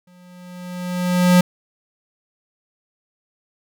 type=tone with exponential growth; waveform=square; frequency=179.4 Hz; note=F3; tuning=47 cents sharp; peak=-9 dBFS; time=0.07-1.41 s; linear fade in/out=5 ms; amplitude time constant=290 ms; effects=none